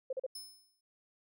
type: tone bursts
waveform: sine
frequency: 523.3 Hz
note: C5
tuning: in tune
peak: -33 dBFS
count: 3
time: 0.1-0.265 s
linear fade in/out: 5 ms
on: 29 ms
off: 39 ms
type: tone with exponential decay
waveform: sawtooth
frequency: 5220 Hz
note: E8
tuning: 18 cents flat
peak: -38 dBFS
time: 0.35-0.81 s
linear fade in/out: 5 ms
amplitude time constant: 99 ms
effects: none